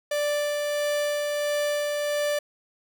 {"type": "tone with tremolo", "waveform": "45% pulse", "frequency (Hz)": 587.3, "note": "D5", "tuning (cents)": 0, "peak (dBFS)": -23, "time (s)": [0.11, 2.39], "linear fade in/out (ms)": 5, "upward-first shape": "sine", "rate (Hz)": 1.5, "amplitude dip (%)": 25, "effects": []}